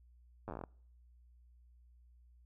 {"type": "slowing click train", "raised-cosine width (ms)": 1, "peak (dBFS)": -29, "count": 11, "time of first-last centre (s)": [0.48, 0.638], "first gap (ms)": 9, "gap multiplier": 1.12, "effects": ["noise-tail reverb RT60 0.6 s tail -26 dB re dry", "added 60 Hz sine -60 dBFS peak until 2.45 s"]}